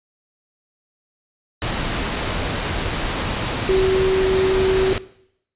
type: tone in noise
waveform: sine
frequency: 379.2 Hz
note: F#4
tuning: 43 cents sharp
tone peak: -14 dBFS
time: 3.69-4.93 s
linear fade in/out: 0 ms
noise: pink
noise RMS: -23 dBFS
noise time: 1.62-4.98 s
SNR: +6 dB
effects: noise-tail reverb RT60 0.7 s tail -18 dB re dry + resampled to 8000 Hz